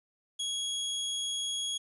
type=tone; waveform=sawtooth; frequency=3322 Hz; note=G#7; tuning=in tune; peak=-28 dBFS; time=0.39-1.78 s; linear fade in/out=10 ms; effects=resampled to 24000 Hz + 11-bit